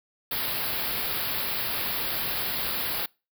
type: band-stop noise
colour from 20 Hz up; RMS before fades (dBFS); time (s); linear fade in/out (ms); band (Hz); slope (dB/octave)
white; -29; 0.31-3.06; 5; 5000 to 11000; 96
effects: noise-tail reverb RT60 0.3 s tail -26 dB re dry